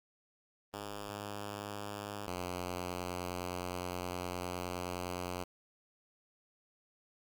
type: tone pair in turn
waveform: 5% pulse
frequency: 102.3 / 89.7 Hz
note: G#2 / F2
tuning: -26 / +47 cents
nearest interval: major second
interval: 227 cents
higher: first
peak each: -29 / -26 dBFS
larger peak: second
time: 0.73-2.27 / 2.27-5.44 s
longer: second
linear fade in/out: 10 ms
effects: Opus 24 kbps